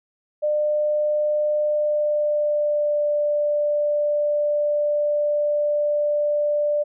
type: tone with pitch glide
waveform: sine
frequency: 600 to 590.4 Hz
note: D5 to D5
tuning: +37 to +9 cents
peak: -18 dBFS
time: 0.42-6.84 s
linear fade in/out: 20 ms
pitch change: -28 cents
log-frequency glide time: 1.6-3.04 s
effects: none